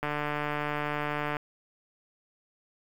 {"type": "click train", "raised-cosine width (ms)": 0.5, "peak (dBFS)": -16, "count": 199, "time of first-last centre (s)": [0.03, 1.368], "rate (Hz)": 148, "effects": ["8-bit"]}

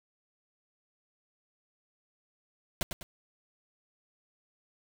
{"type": "noise with echo", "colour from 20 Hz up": "pink", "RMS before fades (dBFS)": -30, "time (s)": [2.81, 2.83], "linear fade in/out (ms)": 0, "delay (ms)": 100, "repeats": 2, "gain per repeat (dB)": -7, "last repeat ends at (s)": 3.03, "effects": []}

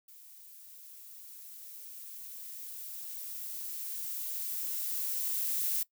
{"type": "noise with level ramp", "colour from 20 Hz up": "violet", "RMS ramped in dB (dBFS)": [-54, -31], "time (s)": [0.08, 5.83], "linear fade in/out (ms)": 5, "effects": ["noise-tail reverb RT60 0.1 s tail -20 dB re dry"]}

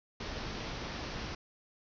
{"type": "low-pass noise", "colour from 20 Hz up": "pink", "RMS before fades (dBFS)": -40, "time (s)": [0.2, 1.35], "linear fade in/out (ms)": 5, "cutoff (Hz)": 5900, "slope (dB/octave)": 96, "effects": []}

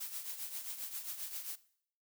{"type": "noise with tremolo", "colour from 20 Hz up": "blue", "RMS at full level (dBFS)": -40, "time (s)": [0, 1.56], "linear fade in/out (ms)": 10, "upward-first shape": "triangle", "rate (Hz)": 7.5, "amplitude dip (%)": 70, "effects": ["noise-tail reverb RT60 0.6 s tail -18 dB re dry"]}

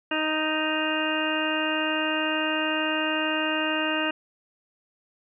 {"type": "harmonic tone", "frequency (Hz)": 311.1, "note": "D#4", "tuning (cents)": 0, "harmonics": [1, 2, 3, 4, 5, 6, 8, 9], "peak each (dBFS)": [-29, -31, -34, -34, -31, -34, -34, -30], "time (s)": [0.11, 4.11], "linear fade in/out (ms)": 5, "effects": []}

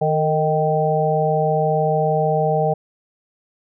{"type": "harmonic tone with a mistuned harmonic", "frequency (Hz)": 155.8, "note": "D#3", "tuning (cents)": 3, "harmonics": [1, 3, 4, 5], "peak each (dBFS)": [-21, -21, -21, -21], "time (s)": [0.01, 2.74], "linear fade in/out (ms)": 10, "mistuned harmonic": 3, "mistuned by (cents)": -40, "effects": []}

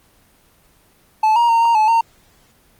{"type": "tone with pitch steps", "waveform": "triangle", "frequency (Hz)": [869, 943, 920, 929, 863, 917], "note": ["A5", "A#5", "A#5", "A#5", "A5", "A#5"], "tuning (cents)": [-22, 20, -23, -6, -34, -29], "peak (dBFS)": -9, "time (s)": [1.23, 2.01], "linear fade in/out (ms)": 5, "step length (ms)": 130, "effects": ["pink hiss -54 dBFS RMS until 2.79 s", "Opus 24 kbps"]}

